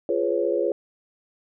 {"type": "chord", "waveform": "sine", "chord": "C# dominant seventh", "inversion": "first", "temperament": "just", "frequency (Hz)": [346.5, 415.8, 498.9, 554.4], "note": ["E#4", "G#4", "B4", "C#5"], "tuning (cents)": [-14, 2, 17, 0], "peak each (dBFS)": -26, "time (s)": [0.09, 0.72], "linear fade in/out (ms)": 2, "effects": []}